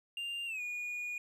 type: tone with pitch glide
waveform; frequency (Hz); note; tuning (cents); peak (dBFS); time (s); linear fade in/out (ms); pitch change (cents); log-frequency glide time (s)
triangle; 2794 to 2446; F7 to D#7; 0 to -30; -35; 0.17-1.18; 2; -230; 0.46-0.61
effects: none